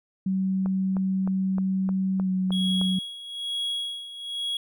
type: tone with pitch glide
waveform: sine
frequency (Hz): 190 to 186.63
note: F#3 to F#3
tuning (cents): +46 to +15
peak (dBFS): -22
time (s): 0.26-2.99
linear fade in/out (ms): 5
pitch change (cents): -31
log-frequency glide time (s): 2.22-2.29
type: click train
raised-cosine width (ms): 1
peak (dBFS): -22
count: 8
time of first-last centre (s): 0.66-2.814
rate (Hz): 3.25
type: tone with tremolo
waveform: triangle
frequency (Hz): 3322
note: G#7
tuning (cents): 0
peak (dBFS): -24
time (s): 2.52-4.57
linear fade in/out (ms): 2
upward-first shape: sine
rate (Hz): 1.1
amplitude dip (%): 75
effects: none